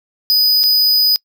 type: tone with dropouts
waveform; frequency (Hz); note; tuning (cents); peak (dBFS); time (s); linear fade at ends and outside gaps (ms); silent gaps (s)
square; 4978; D#8; 0; -10; 0.3-1.16; 0; 0.633-0.638
effects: noise-tail reverb RT60 0.1 s tail -26 dB re dry